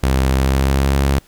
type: tone with pitch glide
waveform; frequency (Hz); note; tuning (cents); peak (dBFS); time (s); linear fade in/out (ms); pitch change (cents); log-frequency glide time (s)
sawtooth; 66 to 68.68; C2 to C#2; +16 to -15; -9; 0.03-1.19; 5; +69; 0.29-0.96
effects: pink hiss -50 dBFS RMS until 1.27 s